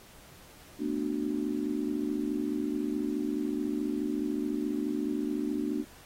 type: chord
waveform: sine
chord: B minor seventh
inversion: third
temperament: just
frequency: 222.2 / 246.9 / 296.3 / 370.4 Hz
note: A3 / B3 / D4 / F#4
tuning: +17 / 0 / +15 / +2 cents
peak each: -36 / -35 / -31 / -37 dBFS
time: 0.78-5.85 s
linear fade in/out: 50 ms
effects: pink hiss -54 dBFS RMS until 6.05 s + AAC 48 kbps